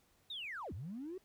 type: linear two-way sweep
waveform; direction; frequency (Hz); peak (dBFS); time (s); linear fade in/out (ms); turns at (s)
triangle; down then up; 3826 to 74 to 387.4; -38; 0.3-1.18; 5; 0.73
effects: tanh soft clip ceiling -39 dBFS + pink hiss -72 dBFS RMS until 1.24 s